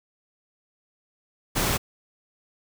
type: noise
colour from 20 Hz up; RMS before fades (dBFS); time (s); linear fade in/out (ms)
pink; -24; 1.55-1.78; 20
effects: none